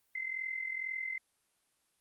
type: tone with amplitude modulation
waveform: sine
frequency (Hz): 2068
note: C7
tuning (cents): -21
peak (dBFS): -32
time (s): 0.15-1.18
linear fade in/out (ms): 5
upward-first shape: sine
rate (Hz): 42.1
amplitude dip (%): 70
effects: white hiss -75 dBFS RMS until 2 s + Opus 32 kbps